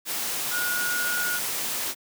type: tone in noise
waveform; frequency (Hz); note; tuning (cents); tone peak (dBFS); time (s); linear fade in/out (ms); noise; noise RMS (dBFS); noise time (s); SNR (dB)
sine; 1443; F#6; -44; -26; 0.5-1.4; 50; white; -29; 0.05-1.95; 0
effects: high-pass 150 Hz 12 dB/octave